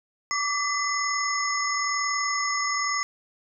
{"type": "tone cluster", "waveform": "sine", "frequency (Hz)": [1148, 1189, 2018, 5280, 6580], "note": ["D6", "D6", "B6", "E8", "G#8"], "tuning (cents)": [-40, 21, 37, 2, -17], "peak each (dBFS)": [-28, -36, -28, -32, -32], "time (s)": [0.31, 3.03], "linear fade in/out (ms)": 0, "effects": []}